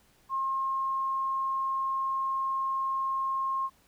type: tone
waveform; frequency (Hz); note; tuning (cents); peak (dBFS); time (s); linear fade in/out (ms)
sine; 1070; C6; +38; -27; 0.29-3.7; 50
effects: pink hiss -64 dBFS RMS until 3.87 s